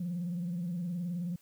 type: tone with vibrato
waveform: sine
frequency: 174.61 Hz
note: F3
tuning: in tune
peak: -31 dBFS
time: 0-1.36 s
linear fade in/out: 5 ms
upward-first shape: sine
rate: 19 Hz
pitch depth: 80 cents each way
effects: tanh soft clip ceiling -29 dBFS + white hiss -66 dBFS RMS until 1.41 s